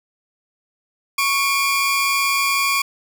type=tone pair together; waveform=sawtooth; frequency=1108.7 / 2396 Hz; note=C#6 / D7; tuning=0 / +34 cents; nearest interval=octave + minor second; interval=1334 cents; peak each=-16 dBFS; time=1.18-2.82 s; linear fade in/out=5 ms; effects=none